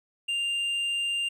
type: tone with hard clipping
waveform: sine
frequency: 2794 Hz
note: F7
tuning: in tune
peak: -27 dBFS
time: 0.28-1.29 s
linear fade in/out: 10 ms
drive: 4 dB
effects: none